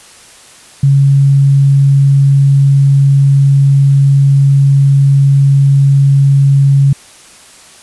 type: tone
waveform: sine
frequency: 138.59 Hz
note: C#3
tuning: in tune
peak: -4 dBFS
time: 0.83-6.93 s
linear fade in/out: 5 ms
effects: white hiss -38 dBFS RMS until 7.82 s + resampled to 24000 Hz